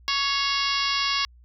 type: harmonic tone with a mistuned harmonic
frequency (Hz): 558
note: C#5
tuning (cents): +11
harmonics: 2 / 3 / 4 / 5 / 6 / 7 / 8 / 9 / 10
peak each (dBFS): -28 / -34 / -31 / -30 / -31 / -33 / -31 / -30 / -34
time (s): 0.08-1.25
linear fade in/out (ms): 0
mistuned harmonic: 4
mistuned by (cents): -39
effects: added 60 Hz sine -49 dBFS peak until 1.44 s